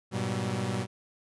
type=tone cluster; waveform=sawtooth; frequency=101.6 / 120.5 / 190.5 Hz; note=G#2 / B2 / G3; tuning=-38 / -42 / -49 cents; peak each=-32 / -28 / -29 dBFS; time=0.11-0.87 s; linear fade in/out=50 ms; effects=resampled to 24000 Hz